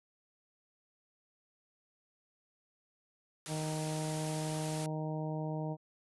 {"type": "low-pass noise", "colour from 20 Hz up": "white", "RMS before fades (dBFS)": -46, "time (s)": [3.46, 4.86], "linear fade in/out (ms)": 0, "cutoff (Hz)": 11000, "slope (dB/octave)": 96}
{"type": "harmonic tone", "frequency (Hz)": 155.5, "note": "D#3", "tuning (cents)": -1, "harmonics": [1, 2, 3, 4, 5, 6], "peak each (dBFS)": [-36, -42, -45, -43, -47, -48], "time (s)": [3.47, 5.77], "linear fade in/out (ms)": 50}
{"effects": []}